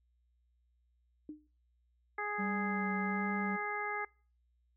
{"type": "tone with exponential decay", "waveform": "sine", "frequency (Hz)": 303.1, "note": "D#4", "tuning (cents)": -45, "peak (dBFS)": -38, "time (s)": [1.29, 1.47], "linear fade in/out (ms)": 2, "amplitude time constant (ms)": 39}
{"type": "harmonic tone", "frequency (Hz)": 415.3, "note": "G#4", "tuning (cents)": 0, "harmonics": [1, 2, 3, 4, 5], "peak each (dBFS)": [-43, -40, -41, -41, -41], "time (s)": [2.18, 4.05], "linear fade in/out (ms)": 5}
{"type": "tone with vibrato", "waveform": "triangle", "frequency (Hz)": 195.7, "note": "G3", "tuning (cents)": -3, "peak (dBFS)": -33, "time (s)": [2.38, 3.57], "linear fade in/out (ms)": 20, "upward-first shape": "sine", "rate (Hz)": 1.3, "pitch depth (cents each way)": 23}
{"effects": ["noise-tail reverb RT60 0.4 s tail -26 dB re dry", "added 60 Hz sine -70 dBFS peak until 4.76 s"]}